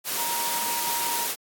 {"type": "tone in noise", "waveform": "sine", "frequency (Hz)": 941, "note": "A#5", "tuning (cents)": 16, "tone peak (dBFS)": -30, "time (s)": [0.15, 1.28], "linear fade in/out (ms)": 50, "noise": "white", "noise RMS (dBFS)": -28, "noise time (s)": [0.04, 1.36], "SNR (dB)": -5, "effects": ["high-pass 200 Hz 12 dB/octave", "AAC 64 kbps"]}